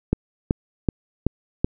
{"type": "click train", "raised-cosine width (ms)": 3, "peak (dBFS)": -5, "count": 5, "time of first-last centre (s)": [0.13, 1.645], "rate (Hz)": 2.64, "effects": []}